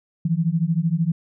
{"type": "beating tone pair", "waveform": "sine", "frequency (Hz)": [159.1, 172.1], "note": ["D#3", "F3"], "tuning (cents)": [39, -25], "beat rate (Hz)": 13, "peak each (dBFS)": -21, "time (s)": [0.25, 1.12], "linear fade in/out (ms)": 5, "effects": []}